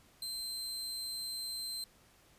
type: tone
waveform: sawtooth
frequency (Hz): 4115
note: C8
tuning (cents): -30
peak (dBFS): -35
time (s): 0.22-1.84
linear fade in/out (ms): 2
effects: pink hiss -64 dBFS RMS until 2.38 s + resampled to 32000 Hz